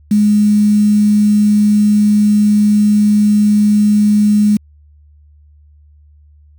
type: tone with quantisation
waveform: sine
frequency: 209 Hz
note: G#3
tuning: 11 cents sharp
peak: -7 dBFS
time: 0.11-4.57 s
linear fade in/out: 5 ms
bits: 5
effects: added 74 Hz sine -42 dBFS peak until 6.58 s